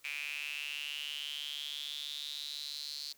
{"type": "tone with high-pass filter sweep", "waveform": "sawtooth", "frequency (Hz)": 146.1, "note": "D3", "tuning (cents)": -9, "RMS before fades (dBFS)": -41, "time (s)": [0.04, 3.13], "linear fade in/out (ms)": 10, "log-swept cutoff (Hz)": [2400, 4400], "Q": 9.1, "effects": ["white hiss -65 dBFS RMS until 3.17 s"]}